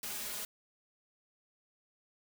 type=noise with comb filter; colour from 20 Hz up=white; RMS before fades=-40 dBFS; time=0.03-0.45 s; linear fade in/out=2 ms; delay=4.8 ms; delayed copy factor=+0.8; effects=none